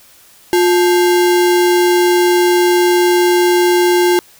sine tone with sample-and-hold, 354.9 Hz, F4, 28 cents sharp, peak -8 dBFS, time 0.53-4.19 s, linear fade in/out 0 ms, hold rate 1225 Hz, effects white hiss -45 dBFS RMS until 4.39 s

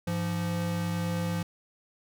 square tone pair together, 102.7 / 171.77 Hz, G#2 / F3, -19 / -28 cents, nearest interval major sixth, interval 891 cents, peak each -34 / -30 dBFS, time 0.07-1.43 s, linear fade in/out 5 ms, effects none

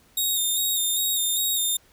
10% pulse tone with vibrato, 3700 Hz, A#7, 14 cents flat, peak -15 dBFS, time 0.17-1.77 s, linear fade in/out 5 ms, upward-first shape square, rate 2.5 Hz, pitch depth 33 cents each way, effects pink hiss -58 dBFS RMS until 1.92 s

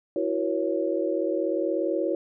sine chord, F# dominant seventh, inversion third, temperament equal with one note detuned, 329.6 / 370 / 477.9 / 554.4 Hz, E4 / F#4 / A#4 / C#5, 0 / 0 / +43 / 0 cents, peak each -28 / -29 / -31 / -28 dBFS, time 0.16-2.15 s, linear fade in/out 2 ms, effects none

